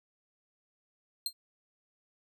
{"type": "tone with exponential decay", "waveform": "sawtooth", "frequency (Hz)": 4180, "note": "C8", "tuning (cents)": -2, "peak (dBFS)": -24, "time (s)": [1.26, 1.33], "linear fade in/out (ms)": 2, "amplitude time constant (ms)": 15, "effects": []}